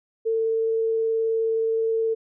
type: tone with vibrato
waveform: sine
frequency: 449.1 Hz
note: A4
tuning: 35 cents sharp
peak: -20 dBFS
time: 0.25-2.15 s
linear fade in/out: 20 ms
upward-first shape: triangle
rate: 19 Hz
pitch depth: 9 cents each way
effects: none